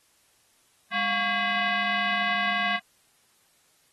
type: tone with frequency modulation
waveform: sine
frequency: 204.3 Hz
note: G#3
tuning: 28 cents flat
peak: -23 dBFS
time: 0.91-2.8 s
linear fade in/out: 50 ms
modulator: 913 Hz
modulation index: 2.8
effects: white hiss -64 dBFS RMS until 3.92 s + AAC 32 kbps